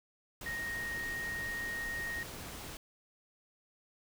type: tone in noise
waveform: sine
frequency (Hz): 1864.7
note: A#6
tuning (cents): 0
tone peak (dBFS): -36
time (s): 0.46-2.23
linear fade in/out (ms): 2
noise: pink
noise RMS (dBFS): -45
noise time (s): 0.41-2.77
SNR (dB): +6
effects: none